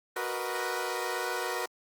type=chord; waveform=15% pulse; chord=B major seventh; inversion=second; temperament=equal; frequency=370 / 466.2 / 493.9 / 622.3 Hz; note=F#4 / A#4 / B4 / D#5; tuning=0 / 0 / 0 / 0 cents; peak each=-29 / -30 / -29 / -34 dBFS; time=0.16-1.66 s; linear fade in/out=5 ms; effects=Opus 32 kbps